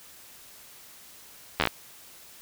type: slowing click train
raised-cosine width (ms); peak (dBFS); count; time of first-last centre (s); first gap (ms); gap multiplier
0.3; -6; 6; 1.6-1.673; 11; 1.14
effects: white hiss -50 dBFS RMS until 2.41 s